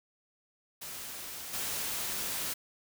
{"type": "noise with level steps", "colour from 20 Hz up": "white", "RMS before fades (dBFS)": [-42, -35], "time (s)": [0.81, 2.54], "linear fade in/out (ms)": 10, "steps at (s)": 1.53, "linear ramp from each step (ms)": 10, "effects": []}